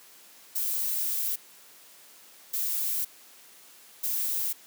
violet noise bursts at uneven times, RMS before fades -29 dBFS, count 3, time 0.55-1.36 / 2.53-3.05 / 4.03-4.53 s, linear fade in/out 10 ms, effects white hiss -53 dBFS RMS until 4.66 s + high-pass 200 Hz 12 dB/octave

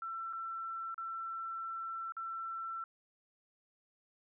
sine tone with dropouts, 1342 Hz, E6, 31 cents sharp, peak -38 dBFS, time 0.02-2.84 s, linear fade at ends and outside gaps 2 ms, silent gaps 0.328-0.332 / 0.944-0.979 / 2.122-2.167 s, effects none

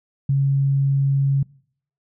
sine tone, 137.9 Hz, C#3, 9 cents flat, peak -15 dBFS, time 0.29-1.43 s, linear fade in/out 5 ms, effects noise-tail reverb RT60 0.6 s tail -24 dB re dry

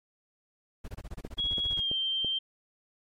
brown noise bursts, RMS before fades -38 dBFS, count 15, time 0.84-1.806 s, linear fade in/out 10 ms, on 42 ms, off 24 ms
click train, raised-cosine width 2 ms, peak -25 dBFS, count 4, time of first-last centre 1.25-2.247 s, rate 3.01 Hz
sine tone with pitch glide, 3322 to 3145 Hz, G#7 to G7, 0 to +5 cents, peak -27 dBFS, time 1.38-2.39 s, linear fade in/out 10 ms, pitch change -95 cents, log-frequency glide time 1.71-1.93 s
effects MP3 64 kbps

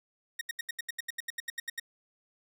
sawtooth tone bursts, 1864.7 Hz, A#6, in tune, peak -29 dBFS, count 15, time 0.39-1.798 s, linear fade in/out 5 ms, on 22 ms, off 77 ms, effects none

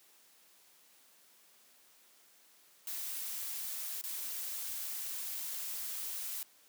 blue noise with dropouts, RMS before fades -40 dBFS, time 2.87-6.43 s, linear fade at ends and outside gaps 2 ms, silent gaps 4.014-4.038 s, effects white hiss -64 dBFS RMS until 6.68 s + high-pass 200 Hz 12 dB/octave

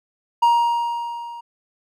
triangle tone with level ramp, 942 Hz, A#5, 18 cents sharp, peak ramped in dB -9 to -31 dBFS, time 0.42-1.41 s, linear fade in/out 10 ms, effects none

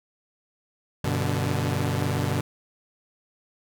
sawtooth chord, G major, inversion none, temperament equal with one note detuned, 96.04 / 123.47 / 146.83 Hz, G2 / B2 / D3, -35 / 0 / 0 cents, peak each -24 dBFS, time 1.04-2.41 s, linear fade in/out 5 ms, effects none

